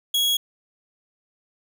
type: tone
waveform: 40% pulse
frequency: 3323 Hz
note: G#7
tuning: in tune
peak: -18 dBFS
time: 0.14-0.37 s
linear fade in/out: 5 ms
effects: none